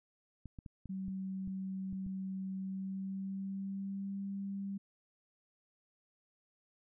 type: clicks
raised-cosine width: 5 ms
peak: -34 dBFS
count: 8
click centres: 0.457 / 0.588 / 0.662 / 0.857 / 1.082 / 1.476 / 1.928 / 2.065 s
type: tone with pitch glide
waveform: sine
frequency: 190.5 to 197.22 Hz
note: G3 to G3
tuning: -49 to +11 cents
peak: -37 dBFS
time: 0.89-4.78 s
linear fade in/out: 10 ms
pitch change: +60 cents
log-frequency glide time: 2.56-4.2 s
effects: none